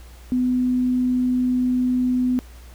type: tone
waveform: sine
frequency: 251.1 Hz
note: B3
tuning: 29 cents sharp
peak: -17 dBFS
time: 0.32-2.39 s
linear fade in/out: 0 ms
effects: added 60 Hz sine -40 dBFS peak until 2.74 s + pink hiss -50 dBFS RMS until 2.74 s